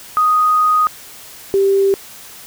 sine tone pair in turn, 1245 / 392.2 Hz, D#6 / G4, +1 / +1 cents, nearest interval octave + minor sixth, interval 2000 cents, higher first, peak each -10 dBFS, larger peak neither, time 0.17-0.87 / 1.54-1.94 s, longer first, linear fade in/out 0 ms, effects white hiss -37 dBFS RMS until 2.46 s

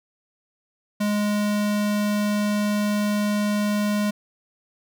square tone, 207.7 Hz, G#3, in tune, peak -21 dBFS, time 1-4.11 s, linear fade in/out 10 ms, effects none

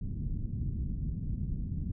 pink low-pass noise, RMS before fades -34 dBFS, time 0.01-1.92 s, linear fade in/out 10 ms, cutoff 210 Hz, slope 24 dB/octave, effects none

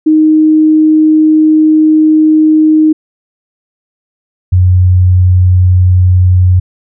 sine tone pair in turn, 311.1 / 91.14 Hz, D#4 / F#2, 0 / -26 cents, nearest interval octave + major sixth, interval 2126 cents, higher first, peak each -3 dBFS, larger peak neither, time 0.06-2.93 / 4.52-6.6 s, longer first, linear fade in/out 10 ms, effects none

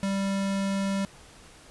square tone, 196 Hz, G3, in tune, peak -26 dBFS, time 0.03-1.05 s, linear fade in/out 0 ms, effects pink hiss -51 dBFS RMS until 1.7 s + resampled to 24000 Hz

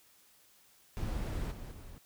brown noise with level steps, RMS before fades -36 / -44 / -49 dBFS, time 0.97-1.98 s, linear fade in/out 0 ms, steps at 1.51 / 1.71 s, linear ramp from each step 10 ms, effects white hiss -64 dBFS RMS until 2.05 s

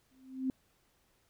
sine tone with exponential growth, 261.6 Hz, C4, in tune, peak -27 dBFS, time 0.11-0.5 s, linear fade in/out 1 ms, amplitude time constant 84 ms, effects pink hiss -72 dBFS RMS until 1.29 s

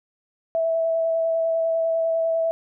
sine tone with vibrato, 656 Hz, E5, 9 cents flat, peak -19 dBFS, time 0.55-2.51 s, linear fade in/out 0 ms, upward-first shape square, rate 10 Hz, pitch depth 9 cents each way, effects none

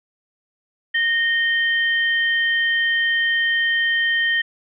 sine tone pair together, 1852 / 3115 Hz, A#6 / G7, -12 / -12 cents, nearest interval major sixth, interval 900 cents, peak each -17 / -24 dBFS, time 0.94-4.42 s, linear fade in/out 10 ms, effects none

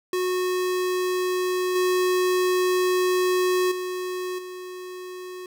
square tone with level steps, 365.7 Hz, F#4, 20 cents flat, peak -23 / -20 / -28 / -35 dBFS, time 0.13-5.46 s, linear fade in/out 2 ms, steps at 1.75 / 3.71 / 4.38 s, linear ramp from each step 10 ms, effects none

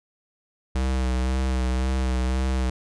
square tone with vibrato, 64.2 Hz, C2, 32 cents flat, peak -22 dBFS, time 0.75-2.7 s, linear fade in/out 5 ms, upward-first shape sine, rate 1.9 Hz, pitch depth 29 cents each way, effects resampled to 22050 Hz

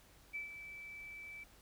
sine tone with ADSR envelope, 2315 Hz, D7, 25 cents flat, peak -38 dBFS, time 0.33-1.44 s, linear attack 23 ms, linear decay 130 ms, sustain -9 dB, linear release 7 ms, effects added 50 Hz sine -68 dBFS peak until 1.61 s + pink hiss -64 dBFS RMS until 1.61 s

